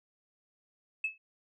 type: tone with exponential decay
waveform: sine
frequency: 2600 Hz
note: E7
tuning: 24 cents flat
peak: -25 dBFS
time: 1.04-1.18 s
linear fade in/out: 5 ms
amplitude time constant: 29 ms
effects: tanh soft clip ceiling -23 dBFS